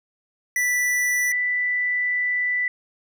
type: tone pair in turn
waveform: square / sine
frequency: 1973 / 1980.9 Hz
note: B6 / B6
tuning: -2 / +5 cents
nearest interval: unison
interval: 7 cents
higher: second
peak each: -20 / -20 dBFS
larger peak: neither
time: 0.56-1.32 / 1.32-2.68 s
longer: second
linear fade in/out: 2 ms
effects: none